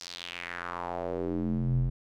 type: tone with band-pass filter sweep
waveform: square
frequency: 43.65 Hz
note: F1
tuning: in tune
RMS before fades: -32 dBFS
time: 0-1.9 s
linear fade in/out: 10 ms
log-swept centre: 5500 to 96 Hz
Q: 2.9
effects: none